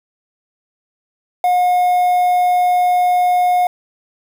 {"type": "tone with quantisation", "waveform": "triangle", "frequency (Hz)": 720, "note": "F#5", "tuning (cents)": -47, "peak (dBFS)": -9, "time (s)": [1.44, 3.67], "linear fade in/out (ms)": 2, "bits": 6, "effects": []}